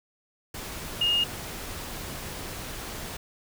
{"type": "tone in noise", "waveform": "sine", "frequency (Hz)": 2845, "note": "F7", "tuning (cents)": 31, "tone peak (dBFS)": -21, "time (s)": [1.01, 1.24], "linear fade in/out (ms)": 5, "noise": "pink", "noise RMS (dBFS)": -37, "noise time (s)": [0.54, 3.17], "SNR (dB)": 13, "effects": []}